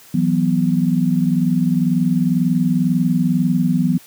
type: chord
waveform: sine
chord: E suspended second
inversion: none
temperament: equal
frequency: 164.81 / 185 / 246.9 Hz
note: E3 / F#3 / B3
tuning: 0 / 0 / 0 cents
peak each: -18 dBFS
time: 0.14-3.98 s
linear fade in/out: 5 ms
effects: white hiss -45 dBFS RMS until 4.06 s + high-pass 80 Hz 12 dB/octave